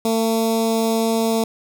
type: tone with notch filter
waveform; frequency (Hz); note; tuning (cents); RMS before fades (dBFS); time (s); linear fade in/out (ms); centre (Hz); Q
15% pulse; 225.2; A3; +40; -19; 0.05-1.44; 2; 1800; 0.6
effects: none